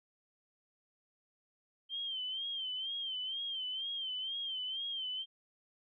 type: tone with vibrato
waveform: sine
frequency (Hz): 3136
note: G7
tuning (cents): 0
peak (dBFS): -36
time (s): 1.89-5.26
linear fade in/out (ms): 50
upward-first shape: sine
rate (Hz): 2.1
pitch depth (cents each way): 80
effects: none